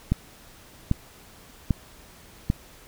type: click train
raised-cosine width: 5 ms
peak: -8 dBFS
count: 4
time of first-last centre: 0.12-2.501 s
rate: 1.26 Hz
effects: pink hiss -50 dBFS RMS until 2.87 s